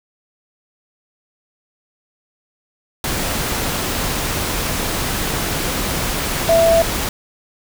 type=tone in noise; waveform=sine; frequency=664 Hz; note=E5; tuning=12 cents sharp; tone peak=-10 dBFS; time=6.49-6.82 s; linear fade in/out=2 ms; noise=pink; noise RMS=-21 dBFS; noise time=3.04-7.09 s; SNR=+8 dB; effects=none